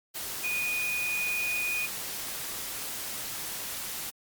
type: tone in noise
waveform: sine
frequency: 2469 Hz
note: D#7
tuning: 14 cents flat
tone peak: -28 dBFS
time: 0.43-1.87 s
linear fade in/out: 20 ms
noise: white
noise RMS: -36 dBFS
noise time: 0.14-4.11 s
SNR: +5 dB
effects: Opus 48 kbps